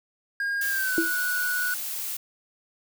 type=tone with pitch glide; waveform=triangle; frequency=1622 to 1470.3 Hz; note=G#6 to F#6; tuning=-41 to -11 cents; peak=-23 dBFS; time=0.4-1.74 s; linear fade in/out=2 ms; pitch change=-170 cents; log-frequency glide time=0.69-0.99 s
type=noise; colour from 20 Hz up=blue; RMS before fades=-32 dBFS; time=0.61-2.17 s; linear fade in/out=5 ms
type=tone with exponential decay; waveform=sine; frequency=330 Hz; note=E4; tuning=2 cents sharp; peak=-17 dBFS; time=0.98-1.14 s; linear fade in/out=1 ms; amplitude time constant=34 ms
effects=none